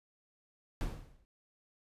brown noise with exponential decay, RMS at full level -31 dBFS, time 0.81-1.25 s, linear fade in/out 0 ms, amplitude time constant 94 ms, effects resampled to 32000 Hz

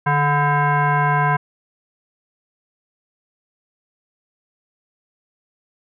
sine tone with frequency modulation, 430.5 Hz, A4, 38 cents flat, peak -14 dBFS, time 0.06-1.37 s, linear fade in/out 10 ms, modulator 579 Hz, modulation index 2.1, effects none

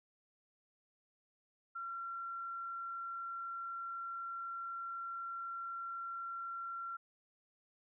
sine tone, 1366 Hz, F6, 39 cents flat, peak -40 dBFS, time 1.75-6.97 s, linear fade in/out 10 ms, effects none

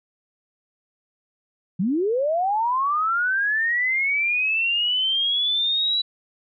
sine linear sweep, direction up, 164.81 to 3951 Hz, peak -19 dBFS, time 1.79-6.02 s, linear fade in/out 10 ms, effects none

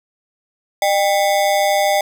square ring-modulated tone, 700 Hz, F5, 4 cents sharp, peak -11 dBFS, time 0.82-2.01 s, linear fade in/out 2 ms, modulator 93.8 Hz, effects none

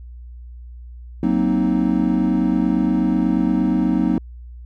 triangle chord, C half-diminished seventh, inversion second, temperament equal, 185 / 233.1 / 261.6 / 311.1 Hz, Gb3 / Bb3 / C4 / Eb4, 0 / 0 / 0 / 0 cents, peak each -19 dBFS, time 1.23-4.18 s, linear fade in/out 2 ms, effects added 60 Hz sine -34 dBFS peak until 4.65 s

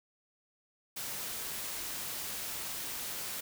white noise, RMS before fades -39 dBFS, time 0.96-3.41 s, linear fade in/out 10 ms, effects none

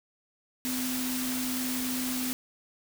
sine tone in noise, 254.3 Hz, C4, 49 cents flat, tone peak -31 dBFS, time 0.65-2.33 s, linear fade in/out 0 ms, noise white, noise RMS -34 dBFS, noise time 0.65-2.33 s, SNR 0 dB, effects none

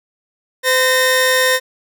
sawtooth tone pair together, 512.7 / 1835 Hz, C5 / A#6, -35 / -28 cents, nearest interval octave + minor seventh, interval 2207 cents, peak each -11 dBFS, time 0.63-1.6 s, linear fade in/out 50 ms, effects none

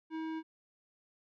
sine tone with tanh clipping, 319.8 Hz, D#4, 48 cents sharp, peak -38 dBFS, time 0.1-0.43 s, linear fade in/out 50 ms, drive 16 dB, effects none

